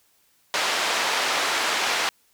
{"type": "band-pass noise", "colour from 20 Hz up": "pink", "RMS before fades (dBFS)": -24, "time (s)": [0.54, 2.09], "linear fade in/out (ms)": 0, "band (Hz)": [730, 5400], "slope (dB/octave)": 12, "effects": ["white hiss -63 dBFS RMS until 2.33 s"]}